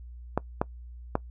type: clicks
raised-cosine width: 1 ms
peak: -10 dBFS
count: 3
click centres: 0.376 / 0.615 / 1.154 s
effects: noise-tail reverb RT60 0.1 s tail -22 dB re dry + added 60 Hz sine -41 dBFS peak until 1.3 s